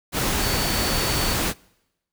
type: tone in noise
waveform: sine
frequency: 4485 Hz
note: C#8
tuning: 19 cents sharp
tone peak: -30 dBFS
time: 0.39-1.37 s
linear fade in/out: 50 ms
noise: pink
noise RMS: -23 dBFS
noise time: 0.12-1.54 s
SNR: -10 dB
effects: noise-tail reverb RT60 0.9 s tail -25 dB re dry